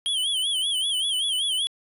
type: tone with vibrato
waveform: square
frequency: 3186 Hz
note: G7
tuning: 27 cents sharp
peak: -23 dBFS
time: 0.06-1.67 s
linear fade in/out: 0 ms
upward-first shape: sine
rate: 5.2 Hz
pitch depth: 120 cents each way
effects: resampled to 32000 Hz